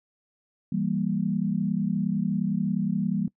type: chord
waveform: sine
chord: E diminished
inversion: none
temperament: equal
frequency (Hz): 164.81 / 196 / 233.1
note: E3 / G3 / Bb3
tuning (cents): 0 / 0 / 0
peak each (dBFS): -29 / -26 / -29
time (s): 0.72-3.28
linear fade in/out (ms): 5
effects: noise-tail reverb RT60 0.1 s tail -22 dB re dry